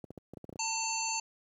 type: clicks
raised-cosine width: 2 ms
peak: -30 dBFS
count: 9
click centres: 0.042 / 0.106 / 0.177 / 0.336 / 0.372 / 0.443 / 0.493 / 0.527 / 0.558 s
type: harmonic tone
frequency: 896 Hz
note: A5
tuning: 31 cents sharp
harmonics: 1 / 3 / 5 / 7 / 8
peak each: -36 / -38 / -39 / -38 / -37 dBFS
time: 0.59-1.2 s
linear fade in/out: 5 ms
effects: high-pass 100 Hz 12 dB/octave + 11-bit